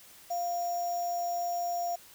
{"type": "tone with sample-and-hold", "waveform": "sine", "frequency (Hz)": 698.5, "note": "F5", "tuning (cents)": 0, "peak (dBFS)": -29, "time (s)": [0.3, 1.96], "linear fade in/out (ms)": 10, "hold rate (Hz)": 6300, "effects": ["white hiss -54 dBFS RMS until 2.14 s"]}